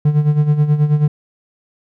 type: tone with tremolo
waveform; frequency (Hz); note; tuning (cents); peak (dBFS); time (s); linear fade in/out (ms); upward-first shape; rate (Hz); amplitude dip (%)
triangle; 149.1; D3; +27; -6; 0.05-1.08; 5; sine; 9.3; 70
effects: none